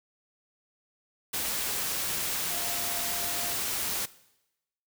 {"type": "tone in noise", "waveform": "sine", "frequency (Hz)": 696, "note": "F5", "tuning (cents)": -6, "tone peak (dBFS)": -41, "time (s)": [2.5, 3.54], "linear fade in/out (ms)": 10, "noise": "white", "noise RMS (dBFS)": -31, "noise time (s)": [1.33, 4.06], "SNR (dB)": -13, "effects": ["noise-tail reverb RT60 0.9 s tail -19 dB re dry"]}